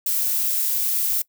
violet noise, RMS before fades -22 dBFS, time 0.06-1.22 s, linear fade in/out 5 ms, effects noise-tail reverb RT60 0.1 s tail -22 dB re dry

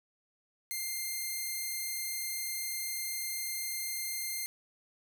5% pulse tone, 2104 Hz, C7, 9 cents sharp, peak -24 dBFS, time 0.71-4.46 s, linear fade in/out 0 ms, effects none

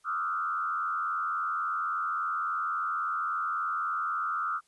sine tone with frequency modulation, 1296 Hz, E6, 30 cents flat, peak -28 dBFS, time 0.04-4.61 s, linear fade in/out 50 ms, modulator 83.6 Hz, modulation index 1.4, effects white hiss -69 dBFS RMS until 4.67 s + resampled to 24000 Hz

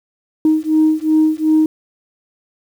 sine beating tone pair, 311.1 / 313.8 Hz, D#4 / D#4, 0 / +15 cents, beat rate 2.7 Hz, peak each -13 dBFS, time 0.45-1.66 s, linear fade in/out 2 ms, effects tanh soft clip ceiling -5 dBFS + 7-bit

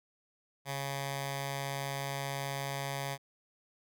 10% pulse tone with notch filter, 138.59 Hz, C#3, in tune, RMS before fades -37 dBFS, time 0.65-3.18 s, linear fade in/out 50 ms, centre 320 Hz, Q 0.58, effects none

